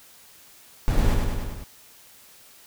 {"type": "noise with echo", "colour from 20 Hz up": "brown", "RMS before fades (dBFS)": -21, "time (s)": [0.88, 1.14], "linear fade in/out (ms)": 0, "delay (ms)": 100, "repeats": 5, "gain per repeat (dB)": -3, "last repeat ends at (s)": 1.64, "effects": ["white hiss -51 dBFS RMS until 2.66 s"]}